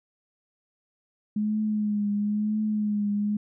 sine tone with vibrato, 209.8 Hz, G#3, 18 cents sharp, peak -23 dBFS, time 1.36-3.37 s, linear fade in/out 5 ms, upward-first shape triangle, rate 1 Hz, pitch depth 47 cents each way, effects none

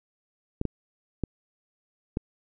clicks, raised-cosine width 3 ms, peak -14 dBFS, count 4, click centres 0.614 / 0.653 / 1.237 / 2.171 s, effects none

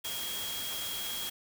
sine tone in noise, 3274 Hz, G#7, 25 cents flat, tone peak -38 dBFS, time 0.04-1.3 s, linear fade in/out 10 ms, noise white, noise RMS -38 dBFS, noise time 0.04-1.3 s, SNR -3 dB, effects none

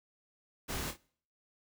pink noise with echo, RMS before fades -38 dBFS, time 0.68-0.92 s, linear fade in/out 20 ms, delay 26 ms, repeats 2, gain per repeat -8 dB, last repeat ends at 0.972 s, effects noise-tail reverb RT60 0.5 s tail -22 dB re dry

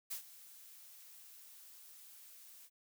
blue noise with ADSR envelope, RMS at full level -40 dBFS, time 0.1-2.7 s, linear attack 18 ms, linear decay 100 ms, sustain -17 dB, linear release 51 ms, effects none

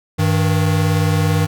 square tone pair together, 98 / 157.43 Hz, G2 / D#3, 0 / +21 cents, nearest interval minor sixth, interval 821 cents, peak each -17 dBFS, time 0.18-1.47 s, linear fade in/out 20 ms, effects none

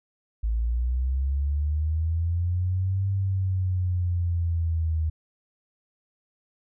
sine linear two-way sweep, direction up then down, 54.1 to 98 to 78.5 Hz, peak -22 dBFS, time 0.43-5.1 s, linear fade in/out 10 ms, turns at 3.09 s, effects none

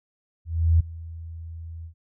sine tone with ADSR envelope, 82.41 Hz, E2, in tune, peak -13 dBFS, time 0.45-1.94 s, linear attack 350 ms, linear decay 8 ms, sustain -21 dB, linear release 93 ms, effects none

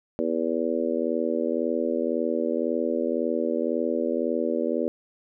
harmonic tone, 81.9 Hz, E2, 11 cents flat, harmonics 3 / 4 / 5 / 6 / 7, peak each -29 / -29 / -30 / -29 / -30 dBFS, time 0.19-4.88 s, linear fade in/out 0 ms, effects none

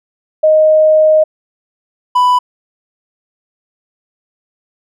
sine / triangle tone pair in turn, 622.3 / 992.7 Hz, D#5 / B5, 0 / +9 cents, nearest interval minor sixth, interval 809 cents, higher second, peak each -5 dBFS, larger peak neither, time 0.43-1.24 / 2.15-2.39 s, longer first, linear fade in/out 10 ms, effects none

